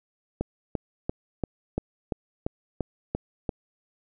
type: click train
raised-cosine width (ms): 2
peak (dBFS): -13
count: 10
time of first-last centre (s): 0.41-3.492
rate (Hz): 2.92
effects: none